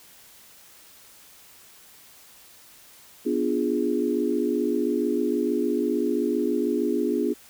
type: chord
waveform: sine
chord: B diminished seventh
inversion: none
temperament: equal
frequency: 246.9 / 293.7 / 349.2 / 415.3 Hz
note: B3 / D4 / F4 / Ab4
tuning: 0 / 0 / 0 / 0 cents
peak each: -27 dBFS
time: 3.25-7.34 s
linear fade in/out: 20 ms
effects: white hiss -51 dBFS RMS until 7.49 s